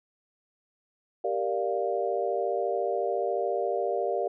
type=chord; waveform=sine; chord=G minor seventh; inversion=none; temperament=equal; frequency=392 / 466.2 / 587.3 / 698.5 Hz; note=G4 / Bb4 / D5 / F5; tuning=0 / 0 / 0 / 0 cents; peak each=-31 dBFS; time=1.24-4.28 s; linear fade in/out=5 ms; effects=none